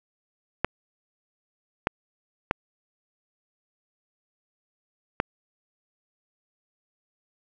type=clicks; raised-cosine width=0.5 ms; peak=-6 dBFS; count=4; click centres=0.646 / 1.871 / 2.511 / 5.201 s; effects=none